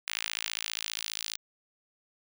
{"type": "tone with high-pass filter sweep", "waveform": "sawtooth", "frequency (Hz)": 54.9, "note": "A1", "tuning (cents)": -3, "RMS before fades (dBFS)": -36, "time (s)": [0.07, 1.37], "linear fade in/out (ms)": 10, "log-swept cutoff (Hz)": [2400, 4000], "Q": 1.4, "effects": []}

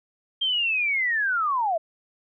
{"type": "linear sweep", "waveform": "sine", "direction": "down", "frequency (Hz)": [3194, 622.3], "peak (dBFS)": -21, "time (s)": [0.41, 1.78], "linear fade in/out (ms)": 10, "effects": []}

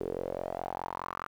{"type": "tone with band-pass filter sweep", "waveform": "sawtooth", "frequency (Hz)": 44.75, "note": "F1", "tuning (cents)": 43, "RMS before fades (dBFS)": -37, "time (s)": [0, 1.27], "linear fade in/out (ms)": 10, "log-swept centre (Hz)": [410, 1300], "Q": 5, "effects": ["10-bit"]}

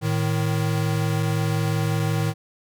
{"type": "tone pair together", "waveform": "square", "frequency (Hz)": [110, 155.56], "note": ["A2", "D#3"], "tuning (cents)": [0, 0], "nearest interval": "tritone", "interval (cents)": 600, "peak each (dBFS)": -24, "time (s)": [0.01, 2.34], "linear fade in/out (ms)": 50, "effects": []}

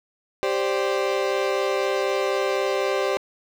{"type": "chord", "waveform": "35% pulse", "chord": "G suspended fourth", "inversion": "none", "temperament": "equal", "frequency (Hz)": [392, 523.3, 587.3], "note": ["G4", "C5", "D5"], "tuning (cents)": [0, 0, 0], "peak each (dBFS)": [-23, -24, -25], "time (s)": [0.43, 3.17], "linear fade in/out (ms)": 0, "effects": ["low-pass 5000 Hz 12 dB/octave", "8-bit"]}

